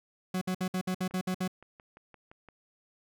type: tone bursts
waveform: 40% pulse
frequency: 184.7 Hz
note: F#3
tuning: 3 cents flat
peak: -28 dBFS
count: 9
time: 0.34-1.478 s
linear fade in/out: 5 ms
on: 74 ms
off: 59 ms
type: click train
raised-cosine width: 0.5 ms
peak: -36 dBFS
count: 9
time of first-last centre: 1.11-2.487 s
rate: 5.81 Hz
effects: none